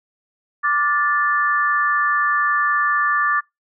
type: tone cluster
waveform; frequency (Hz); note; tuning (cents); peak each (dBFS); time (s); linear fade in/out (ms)
sine; 1175 / 1420 / 1756; D6 / F6 / A6; +1 / +28 / -4; -18 / -27 / -19; 0.63-3.41; 20
effects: noise-tail reverb RT60 0.2 s tail -26 dB re dry